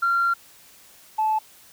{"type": "tone pair in turn", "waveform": "sine", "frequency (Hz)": [1379, 868.7], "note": ["F6", "A5"], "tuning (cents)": [-22, -22], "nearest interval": "minor sixth", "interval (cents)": 800, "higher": "first", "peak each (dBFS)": [-17, -18], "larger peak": "first", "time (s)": [[0.02, 0.34], [1.18, 1.39]], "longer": "first", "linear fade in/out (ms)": 10, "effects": ["tanh soft clip ceiling -14 dBFS", "white hiss -51 dBFS RMS until 1.72 s"]}